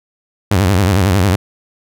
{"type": "tone with vibrato", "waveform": "sawtooth", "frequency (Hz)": 95.3, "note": "G2", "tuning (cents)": -48, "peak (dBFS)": -6, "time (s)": [0.51, 1.36], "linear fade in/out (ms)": 5, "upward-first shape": "sine", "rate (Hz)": 11, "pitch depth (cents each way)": 160, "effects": []}